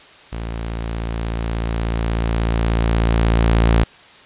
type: tone with level ramp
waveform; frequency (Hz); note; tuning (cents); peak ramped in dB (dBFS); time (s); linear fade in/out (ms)
sawtooth; 56.5; A1; +47; -21 to -7; 0.32-3.84; 10
effects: white hiss -44 dBFS RMS until 4.25 s + resampled to 8000 Hz